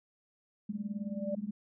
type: tone with tremolo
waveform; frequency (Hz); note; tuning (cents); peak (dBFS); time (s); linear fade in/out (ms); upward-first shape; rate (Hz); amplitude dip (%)
sine; 207.7; G#3; 0; -30; 0.69-1.51; 5; triangle; 19; 100
type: tone with exponential growth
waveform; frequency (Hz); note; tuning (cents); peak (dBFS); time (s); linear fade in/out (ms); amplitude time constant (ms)
sine; 587.3; D5; 0; -31; 0.75-1.35; 5; 130
effects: none